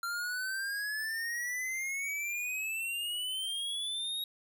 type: exponential sweep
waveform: square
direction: up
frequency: 1374 to 3798 Hz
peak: -34 dBFS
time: 0.03-4.24 s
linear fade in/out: 2 ms
effects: none